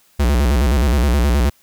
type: tone with vibrato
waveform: square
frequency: 65.41 Hz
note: C2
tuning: in tune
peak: -13 dBFS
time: 0.19-1.5 s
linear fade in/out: 10 ms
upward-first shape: square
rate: 9.5 Hz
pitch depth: 170 cents each way
effects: white hiss -55 dBFS RMS until 1.62 s